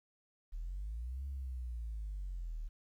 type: linear two-way sweep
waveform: sine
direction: up then down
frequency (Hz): 36.71 to 69.6 to 36.71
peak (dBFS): -37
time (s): 0.52-2.69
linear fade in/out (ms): 20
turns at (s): 1.26
effects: tanh soft clip ceiling -35 dBFS + 12-bit